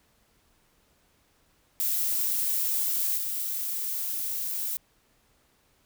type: noise with level steps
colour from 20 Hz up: violet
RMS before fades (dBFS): -27 / -31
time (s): 1.8-4.77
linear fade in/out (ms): 0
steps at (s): 3.17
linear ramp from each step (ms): 10
effects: pink hiss -66 dBFS RMS until 5.85 s